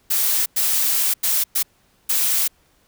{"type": "noise bursts at uneven times", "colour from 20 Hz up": "blue", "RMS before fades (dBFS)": -19, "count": 5, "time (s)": [[0.1, 0.46], [0.56, 1.14], [1.23, 1.44], [1.55, 1.63], [2.09, 2.48]], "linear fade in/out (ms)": 10, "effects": ["pink hiss -60 dBFS RMS until 2.87 s"]}